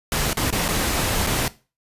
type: noise with dropouts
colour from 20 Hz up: pink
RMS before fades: -22 dBFS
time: 0.12-1.48 s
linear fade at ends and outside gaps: 1 ms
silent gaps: 0.331-0.371 / 0.504-0.526 / 0.681-0.687 / 1.266-1.27 s
effects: noise-tail reverb RT60 0.3 s tail -17 dB re dry + resampled to 32000 Hz